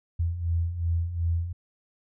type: beating tone pair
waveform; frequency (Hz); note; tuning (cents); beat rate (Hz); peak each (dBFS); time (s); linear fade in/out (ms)
sine; 82.41 / 85.11; E2 / F2; 0 / -44; 2.7; -31 / -25; 0.19-1.53; 10
effects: none